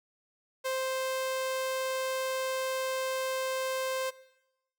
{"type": "tone", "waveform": "sawtooth", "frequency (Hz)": 523.3, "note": "C5", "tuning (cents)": 0, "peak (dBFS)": -26, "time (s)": [0.64, 4.11], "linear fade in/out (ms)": 20, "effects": ["noise-tail reverb RT60 0.9 s tail -19 dB re dry"]}